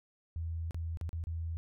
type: tone with dropouts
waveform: sine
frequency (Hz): 82.41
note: E2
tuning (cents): 0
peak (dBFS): -34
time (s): 0.36-1.57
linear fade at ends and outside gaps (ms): 0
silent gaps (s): 0.709-0.745 / 0.972-1.012 / 1.092-1.13 / 1.239-1.27
effects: none